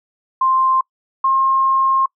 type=tone pair in turn; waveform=sine; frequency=1049 / 1068 Hz; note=C6 / C6; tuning=+4 / +35 cents; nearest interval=unison; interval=31 cents; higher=second; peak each=-12 dBFS; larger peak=neither; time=0.41-0.81 / 1.24-2.06 s; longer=second; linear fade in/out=5 ms; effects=noise-tail reverb RT60 0.1 s tail -26 dB re dry